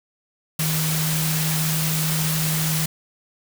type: tone in noise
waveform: sine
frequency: 157.6 Hz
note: D#3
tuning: 23 cents sharp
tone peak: -22 dBFS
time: 0.59-2.86 s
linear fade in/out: 5 ms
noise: white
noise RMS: -25 dBFS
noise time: 0.59-2.86 s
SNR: 0 dB
effects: none